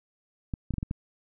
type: clicks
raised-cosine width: 5 ms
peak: -18 dBFS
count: 6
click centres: 0.538 / 0.707 / 0.739 / 0.783 / 0.829 / 0.911 s
effects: none